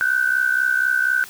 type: tone pair together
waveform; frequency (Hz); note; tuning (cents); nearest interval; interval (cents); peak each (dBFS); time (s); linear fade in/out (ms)
sine; 1480 / 1544.1; F#6 / G6; 0 / -27; minor second; 73; -19; 0.01-1.24; 0
effects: white hiss -40 dBFS RMS until 1.29 s